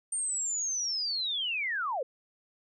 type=linear sweep; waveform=sine; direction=down; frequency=8870 to 466.2 Hz; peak=-29 dBFS; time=0.12-2.03 s; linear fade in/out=5 ms; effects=none